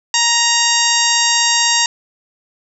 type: harmonic tone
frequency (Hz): 936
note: A#5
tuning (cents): +7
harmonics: 1 / 2 / 3 / 4 / 5 / 6 / 7 / 8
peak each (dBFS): -20 / -20 / -20 / -20 / -20 / -20 / -20 / -20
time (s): 0.14-1.86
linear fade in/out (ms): 2
effects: none